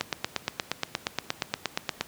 click train, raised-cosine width 0.2 ms, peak -8 dBFS, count 18, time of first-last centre 0.01-2.01 s, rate 8.5 Hz, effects pink hiss -50 dBFS RMS until 2.07 s + high-pass 100 Hz 12 dB/octave

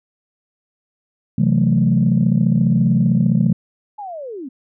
sine chord, F# half-diminished seventh, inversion second, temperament equal, 130.81 / 164.81 / 185 / 220 Hz, C3 / E3 / F#3 / A3, 0 / 0 / 0 / 0 cents, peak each -17 dBFS, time 1.38-3.53 s, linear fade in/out 5 ms
sine linear sweep, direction down, 859 to 240 Hz, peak -27 dBFS, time 3.98-4.49 s, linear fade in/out 10 ms
effects tanh soft clip ceiling -5 dBFS

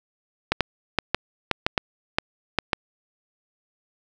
clicks, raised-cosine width 0.3 ms, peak -3 dBFS, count 10, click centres 0.52 / 0.607 / 0.987 / 1.146 / 1.513 / 1.665 / 1.778 / 2.185 / 2.587 / 2.732 s, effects none

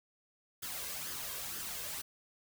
white noise with flanger, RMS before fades -41 dBFS, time 0.62-2.02 s, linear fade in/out 10 ms, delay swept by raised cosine 0.61 to 1.91 ms, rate 2.1 Hz, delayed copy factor +0.55, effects none

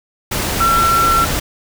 sine tone in noise, 1352 Hz, E6, 43 cents sharp, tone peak -11 dBFS, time 0.6-1.25 s, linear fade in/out 10 ms, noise pink, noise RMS -19 dBFS, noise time 0.31-1.4 s, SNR +5 dB, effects none

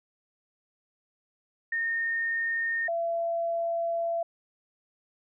sine tone pair in turn, 1834 / 674.4 Hz, A#6 / E5, -29 / +39 cents, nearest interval octave + perfect fourth, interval 1732 cents, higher first, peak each -26 dBFS, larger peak neither, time 1.72-2.88 / 2.88-4.23 s, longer second, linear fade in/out 5 ms, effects none

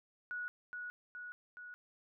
sine tone with echo, 1463 Hz, F#6, 20 cents flat, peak -38 dBFS, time 0.31-0.48 s, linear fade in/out 0 ms, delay 420 ms, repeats 3, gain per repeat -3 dB, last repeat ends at 1.74 s, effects none

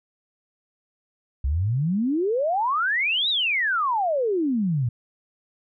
sine exponential two-way sweep, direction up then down, 63 to 3951 to 112.8 Hz, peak -20 dBFS, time 1.44-4.89 s, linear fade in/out 5 ms, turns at 3.29 s, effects none

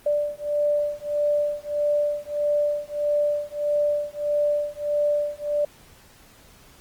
sine beating tone pair, 587.3 / 588.9 Hz, D5 / D5, 0 / +5 cents, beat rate 1.6 Hz, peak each -24 dBFS, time 0.06-5.65 s, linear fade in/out 5 ms, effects pink hiss -52 dBFS RMS until 6.8 s + Opus 24 kbps

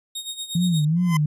sawtooth tone with tremolo, 3729 Hz, A#7, in tune, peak -24 dBFS, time 0.15-0.85 s, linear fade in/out 5 ms, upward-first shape sine, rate 8.5 Hz, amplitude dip 75%
sine tone with vibrato, 164.3 Hz, E3, 5 cents flat, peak -17 dBFS, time 0.55-1.26 s, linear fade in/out 5 ms, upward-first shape sine, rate 2.6 Hz, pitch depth 160 cents each way
25% pulse tone with exponential growth, 1026 Hz, C6, 34 cents flat, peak -17 dBFS, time 0.96-1.17 s, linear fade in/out 5 ms, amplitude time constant 44 ms
effects resampled to 32000 Hz

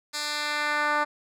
10% pulse tone with band-pass filter sweep, 296.9 Hz, D4, 19 cents sharp, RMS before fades -27 dBFS, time 0.13-1.05 s, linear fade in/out 20 ms, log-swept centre 5600 to 1100 Hz, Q 1.1, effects none

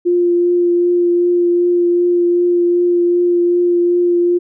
sine tone with vibrato, 350 Hz, F4, 4 cents sharp, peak -10 dBFS, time 0.05-4.39 s, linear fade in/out 20 ms, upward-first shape triangle, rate 2.6 Hz, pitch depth 14 cents each way, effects none

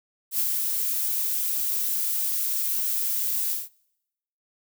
violet noise with ADSR envelope, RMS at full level -23 dBFS, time 0.31-3.69 s, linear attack 78 ms, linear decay 64 ms, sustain -3 dB, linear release 180 ms, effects noise-tail reverb RT60 0.9 s tail -26 dB re dry

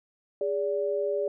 sine tone pair together, 409.9 / 577.6 Hz, G#4 / D5, -23 / -29 cents, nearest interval tritone, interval 594 cents, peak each -28 / -28 dBFS, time 0.41-1.28 s, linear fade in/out 2 ms, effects none

